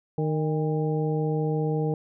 harmonic tone with a mistuned harmonic, 154.2 Hz, D#3, 15 cents flat, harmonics 1 / 2 / 3 / 4 / 5, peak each -25 / -32 / -28 / -41 / -36 dBFS, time 0.18-1.94 s, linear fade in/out 2 ms, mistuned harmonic 5, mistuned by +65 cents, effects none

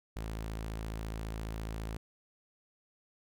sawtooth tone, 54.6 Hz, A1, 13 cents flat, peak -33 dBFS, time 0.16-1.97 s, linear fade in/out 5 ms, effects none

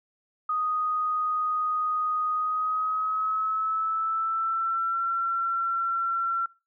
sine tone with pitch glide, 1244.5 to 1357.1 Hz, D#6 to E6, 0 to +50 cents, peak -24 dBFS, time 0.49-6.46 s, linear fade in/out 5 ms, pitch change +150 cents, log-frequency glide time 2.33-5.02 s, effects noise-tail reverb RT60 0.3 s tail -23 dB re dry

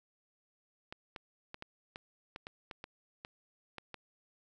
clicks, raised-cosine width 0.3 ms, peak -27 dBFS, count 12, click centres 0.925 / 1.162 / 1.544 / 1.624 / 1.959 / 2.361 / 2.469 / 2.712 / 2.841 / 3.249 / 3.783 / 3.943 s, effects none

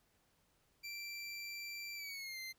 25% pulse tone with pitch glide, 2349 to 2081 Hz, D7 to C7, 0 to -10 cents, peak -40 dBFS, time 0.83-2.53 s, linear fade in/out 20 ms, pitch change -210 cents, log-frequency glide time 1.95-2.39 s, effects pink hiss -75 dBFS RMS until 2.58 s

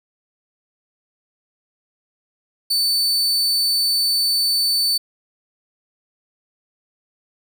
40% pulse tone, 4520 Hz, C#8, 33 cents sharp, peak -15 dBFS, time 2.7-4.98 s, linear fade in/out 10 ms, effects none

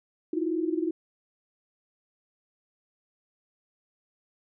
sine tone cluster, 317.4 / 337.1 / 359.2 Hz, D#4 / E4 / F4, +35 / +39 / +49 cents, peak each -28 / -31 / -31 dBFS, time 0.33-0.91 s, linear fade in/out 5 ms, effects none

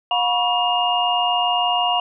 sine tone cluster, 717 / 971 / 1118 / 2832 Hz, F5 / B5 / C#6 / F7, +45 / -30 / +14 / +23 cents, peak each -20 / -23 / -28 / -21 dBFS, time 0.11-2 s, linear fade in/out 2 ms, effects none

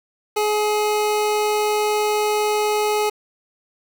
25% pulse tone, 421.9 Hz, G#4, 27 cents sharp, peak -14 dBFS, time 0.36-3.1 s, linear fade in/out 10 ms, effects 7-bit

